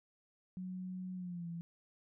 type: tone with pitch glide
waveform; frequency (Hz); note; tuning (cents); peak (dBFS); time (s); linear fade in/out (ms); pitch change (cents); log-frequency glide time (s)
sine; 184.3 to 169; F#3 to E3; -7 to +43; -40; 0.57-1.61; 0; -150; 1.15-1.48
effects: none